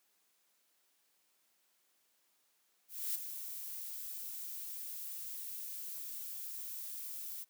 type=noise with ADSR envelope; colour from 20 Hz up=violet; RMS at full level=-35 dBFS; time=2.88-7.45 s; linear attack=270 ms; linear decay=11 ms; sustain=-9 dB; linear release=29 ms; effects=white hiss -75 dBFS RMS until 7.49 s + high-pass 200 Hz 12 dB/octave